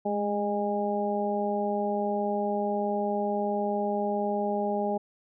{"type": "harmonic tone with a mistuned harmonic", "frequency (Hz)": 204.6, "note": "G#3", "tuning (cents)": -26, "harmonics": [1, 2, 3, 4], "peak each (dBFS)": [-31, -31, -31, -31], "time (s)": [0.05, 4.98], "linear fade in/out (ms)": 10, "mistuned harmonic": 1, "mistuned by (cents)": 30, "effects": []}